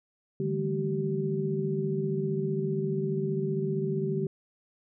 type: tone cluster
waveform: sine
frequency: 149.4 / 164.5 / 200.5 / 220.6 / 384.9 Hz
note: D3 / E3 / G3 / A3 / G4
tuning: +30 / -3 / +39 / +5 / -32 cents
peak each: -31 / -38 / -34 / -39 / -30 dBFS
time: 0.4-4.27 s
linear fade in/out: 2 ms
effects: none